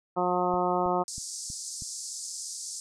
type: harmonic tone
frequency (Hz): 179.5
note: F3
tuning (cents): +48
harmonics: 1 / 2 / 3 / 4 / 5 / 6 / 7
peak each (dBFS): -34 / -30 / -32 / -29 / -31 / -34 / -34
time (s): 0.16-1.04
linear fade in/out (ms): 20
type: click train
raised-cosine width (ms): 5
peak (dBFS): -31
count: 5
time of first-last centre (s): 0.54-1.822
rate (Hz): 3.12
type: band-pass noise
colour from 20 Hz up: white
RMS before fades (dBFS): -38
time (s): 1.08-2.8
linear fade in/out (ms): 0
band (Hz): 4800 to 8900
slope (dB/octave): 48
effects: none